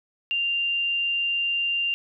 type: tone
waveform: sine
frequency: 2787 Hz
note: F7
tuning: 4 cents flat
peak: -22 dBFS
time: 0.31-1.94 s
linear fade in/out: 0 ms
effects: none